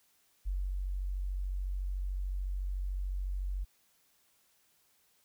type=tone with ADSR envelope; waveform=sine; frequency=46.88 Hz; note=F#1; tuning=23 cents sharp; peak=-30 dBFS; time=0.45-3.65 s; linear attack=27 ms; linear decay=250 ms; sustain=-2 dB; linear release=20 ms; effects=white hiss -70 dBFS RMS until 5.24 s